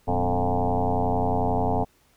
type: tone with frequency modulation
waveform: sine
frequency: 349.2 Hz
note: F4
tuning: in tune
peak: -20 dBFS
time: 0.07-1.85 s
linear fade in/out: 20 ms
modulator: 91.2 Hz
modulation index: 5.6
effects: pink hiss -62 dBFS RMS until 2.16 s